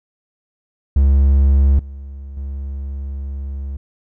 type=tone with level steps; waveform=triangle; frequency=68.8 Hz; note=C#2; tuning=12 cents flat; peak=-7 / -27 / -21 dBFS; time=0.96-3.77 s; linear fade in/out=5 ms; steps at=1.79 / 2.37 s; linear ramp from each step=2 ms; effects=none